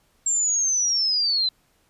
sine linear sweep, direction down, 7459 to 3997 Hz, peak -19 dBFS, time 0.26-1.49 s, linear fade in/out 5 ms, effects pink hiss -64 dBFS RMS until 1.89 s + resampled to 32000 Hz

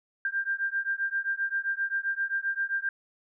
sine beating tone pair, 1586 / 1593.6 Hz, G6 / G6, +20 / +28 cents, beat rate 7.6 Hz, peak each -30 dBFS, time 0.25-2.89 s, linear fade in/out 2 ms, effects none

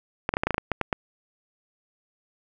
clicks, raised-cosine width 0.5 ms, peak -8 dBFS, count 11, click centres 0.291 / 0.339 / 0.369 / 0.435 / 0.47 / 0.507 / 0.544 / 0.581 / 0.717 / 0.813 / 0.928 s, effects none

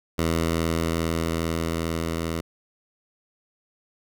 10% pulse tone with level ramp, 82.41 Hz, E2, in tune, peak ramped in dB -13 to -18 dBFS, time 0.18-2.41 s, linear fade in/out 10 ms, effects none

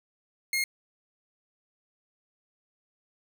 sawtooth tone, 2142 Hz, C7, 40 cents sharp, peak -22 dBFS, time 0.53-0.64 s, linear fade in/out 2 ms, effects none

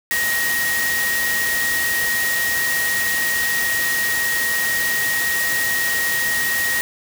sine tone in noise, 1882 Hz, A#6, 16 cents sharp, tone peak -19 dBFS, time 0.11-6.81 s, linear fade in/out 0 ms, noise white, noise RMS -24 dBFS, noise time 0.11-6.81 s, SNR +2 dB, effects none

